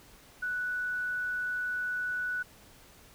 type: tone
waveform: sine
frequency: 1480 Hz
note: F#6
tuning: in tune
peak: -30 dBFS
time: 0.42-2.43 s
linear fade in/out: 10 ms
effects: pink hiss -56 dBFS RMS until 3.14 s